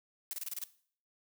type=noise bursts; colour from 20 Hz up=blue; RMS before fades=-38 dBFS; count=7; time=0.31-0.638 s; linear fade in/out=0 ms; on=22 ms; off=29 ms; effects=noise-tail reverb RT60 0.5 s tail -17 dB re dry